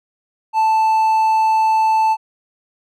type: tone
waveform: triangle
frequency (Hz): 880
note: A5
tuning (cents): 0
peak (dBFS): -10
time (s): 0.53-2.17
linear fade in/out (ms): 50
effects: none